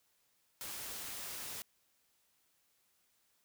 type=noise; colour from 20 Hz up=white; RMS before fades=-44 dBFS; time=0.61-1.62 s; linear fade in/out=0 ms; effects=white hiss -75 dBFS RMS until 3.44 s